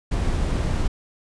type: noise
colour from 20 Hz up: brown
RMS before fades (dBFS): -22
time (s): 0.11-0.88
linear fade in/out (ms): 10
effects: resampled to 22050 Hz